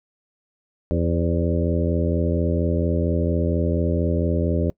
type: harmonic tone with a mistuned harmonic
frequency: 84.3 Hz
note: E2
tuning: 39 cents sharp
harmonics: 1 / 2 / 3 / 4 / 5 / 6 / 7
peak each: -22 / -25 / -27 / -28 / -29 / -30 / -30 dBFS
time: 0.91-4.7 s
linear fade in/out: 0 ms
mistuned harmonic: 6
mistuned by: +36 cents
effects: noise-tail reverb RT60 0.1 s tail -23 dB re dry